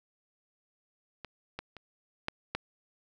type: clicks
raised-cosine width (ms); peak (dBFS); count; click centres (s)
0.3; -25 / -21 / -30 / -15 / -15; 5; 1.247 / 1.59 / 1.767 / 2.284 / 2.55
effects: none